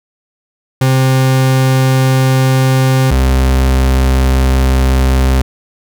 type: tone pair in turn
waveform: 40% pulse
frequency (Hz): 131.4 / 65.3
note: C3 / C2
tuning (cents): +8 / -3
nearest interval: octave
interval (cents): 1211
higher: first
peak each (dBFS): -7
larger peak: neither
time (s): 0.81-3.11 / 3.11-5.42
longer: second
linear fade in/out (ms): 5
effects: none

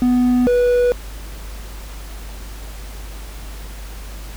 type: tone pair in turn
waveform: triangle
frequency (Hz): 248 / 489.2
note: B3 / B4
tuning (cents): +7 / -16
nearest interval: octave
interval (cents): 1177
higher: second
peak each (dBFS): -10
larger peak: neither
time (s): 0.02-0.47 / 0.47-0.92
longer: neither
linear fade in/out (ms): 0
effects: added 50 Hz sine -30 dBFS peak until 4.36 s + pink hiss -39 dBFS RMS until 4.36 s

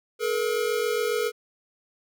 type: tone pair together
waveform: square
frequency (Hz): 428.5 / 475.8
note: A4 / A#4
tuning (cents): -46 / +35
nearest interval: major second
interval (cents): 181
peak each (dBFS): -27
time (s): 0.19-1.32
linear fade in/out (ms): 50
effects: none

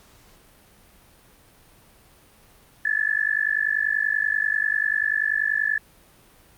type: tone with amplitude modulation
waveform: sine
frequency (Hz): 1731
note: A6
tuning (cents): -29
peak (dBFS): -16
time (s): 2.85-5.78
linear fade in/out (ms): 5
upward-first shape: sine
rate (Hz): 50.3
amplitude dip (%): 95
effects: pink hiss -54 dBFS RMS until 6.57 s + Opus 48 kbps

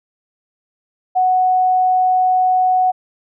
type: tone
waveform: sine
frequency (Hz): 740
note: F#5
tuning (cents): 0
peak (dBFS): -11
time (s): 1.15-2.92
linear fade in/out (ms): 20
effects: none

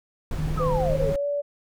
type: noise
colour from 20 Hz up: brown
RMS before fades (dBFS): -28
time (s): 0.31-1.16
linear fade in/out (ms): 2
type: tone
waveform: sine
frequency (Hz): 154.4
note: D#3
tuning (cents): -13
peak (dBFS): -27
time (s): 0.38-1.13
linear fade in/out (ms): 2
type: exponential sweep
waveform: sine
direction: down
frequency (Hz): 1318.5 to 405.3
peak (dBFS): -27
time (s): 0.57-1.11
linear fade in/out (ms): 10
type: tone with pitch glide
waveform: sine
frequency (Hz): 507 to 575.7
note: B4 to D5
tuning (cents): +45 to -35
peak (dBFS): -23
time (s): 0.59-1.42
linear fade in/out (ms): 20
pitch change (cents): +220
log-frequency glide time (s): 0.73-1.26
effects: none

